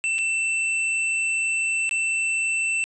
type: tone with dropouts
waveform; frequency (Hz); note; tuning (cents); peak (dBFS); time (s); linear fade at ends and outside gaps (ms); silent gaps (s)
square; 2674; E7; +24; -22; 0.04-2.84; 0; 0.183-0.188 / 1.893-1.911
effects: resampled to 22050 Hz + 9-bit